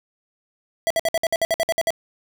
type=tone bursts; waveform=square; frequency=659.3 Hz; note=E5; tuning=in tune; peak=-18 dBFS; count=12; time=0.87-1.905 s; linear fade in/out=0 ms; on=34 ms; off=57 ms; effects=none

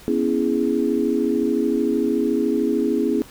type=chord; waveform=sine; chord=C# minor seventh; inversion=third; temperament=equal with one note detuned; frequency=243.7 / 277.2 / 329.6 / 415.3 Hz; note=B3 / C#4 / E4 / G#4; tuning=-23 / 0 / 0 / 0 cents; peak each=-23 dBFS; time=0.08-3.22 s; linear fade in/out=0 ms; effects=pink hiss -45 dBFS RMS until 3.3 s

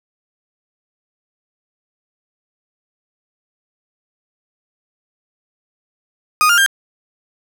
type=tone with pitch steps; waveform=35% pulse; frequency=1238 / 1405.8 / 1596.2 Hz; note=D#6 / F6 / G6; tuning=-9 / +11 / +31 cents; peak=-8 dBFS; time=6.41-6.662 s; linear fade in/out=0 ms; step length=84 ms; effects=none

